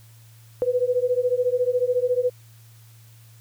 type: beating tone pair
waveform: sine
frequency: 490 / 504 Hz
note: B4 / B4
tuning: -14 / +35 cents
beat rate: 14 Hz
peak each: -22 dBFS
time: 0.62-2.3 s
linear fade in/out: 0 ms
effects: added 113 Hz sine -47 dBFS peak until 3.4 s + white hiss -56 dBFS RMS until 3.4 s